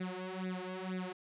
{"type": "tone with flanger", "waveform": "sawtooth", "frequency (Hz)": 185, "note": "F#3", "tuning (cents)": 0, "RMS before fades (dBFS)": -40, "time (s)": [0, 1.13], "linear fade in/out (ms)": 10, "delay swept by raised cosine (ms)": [0.47, 3.57], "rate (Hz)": 2.1, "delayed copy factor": 0.9, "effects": ["resampled to 8000 Hz"]}